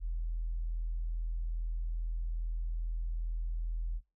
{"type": "tone", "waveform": "sine", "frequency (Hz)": 41.2, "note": "E1", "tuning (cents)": 0, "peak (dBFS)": -31, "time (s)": [0, 4.01], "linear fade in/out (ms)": 50, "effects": ["noise-tail reverb RT60 0.2 s tail -19 dB re dry", "tanh soft clip ceiling -27 dBFS"]}